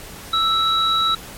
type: tone pair together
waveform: sine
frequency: 1318.5 / 3885 Hz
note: E6 / B7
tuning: 0 / -29 cents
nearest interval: octave + perfect fifth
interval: 1871 cents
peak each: -18 dBFS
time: 0.33-1.15 s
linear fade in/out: 5 ms
effects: pink hiss -37 dBFS RMS until 1.37 s + MP3 64 kbps